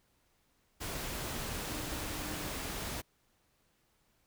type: tone in noise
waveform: sine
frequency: 302.8 Hz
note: D#4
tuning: 47 cents flat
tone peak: -47 dBFS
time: 1.67-2.51 s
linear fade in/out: 20 ms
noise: pink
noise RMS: -39 dBFS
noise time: 0.8-3.02 s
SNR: -11 dB
effects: pink hiss -73 dBFS RMS until 4.26 s